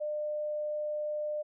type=tone; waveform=sine; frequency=601 Hz; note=D5; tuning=40 cents sharp; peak=-31 dBFS; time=0-1.43 s; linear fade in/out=20 ms; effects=none